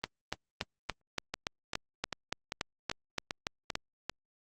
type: two click trains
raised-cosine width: 0.2 ms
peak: -14 / -17 dBFS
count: 14 / 8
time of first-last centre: 0.04-3.754 / 1.34-4.096 s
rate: 3.5 / 2.54 Hz
effects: Opus 24 kbps